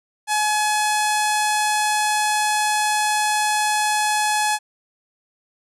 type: tone with low-pass filter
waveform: sawtooth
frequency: 848 Hz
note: G#5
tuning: 36 cents sharp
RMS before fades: -20 dBFS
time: 0.27-4.59 s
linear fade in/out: 50 ms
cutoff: 9600 Hz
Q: 2
effects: none